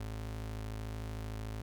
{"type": "ring-modulated tone", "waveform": "square", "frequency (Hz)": 80.8, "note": "E2", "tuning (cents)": -34, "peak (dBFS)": -36, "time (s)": [0, 1.62], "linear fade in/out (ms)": 5, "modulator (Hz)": 26.7, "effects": []}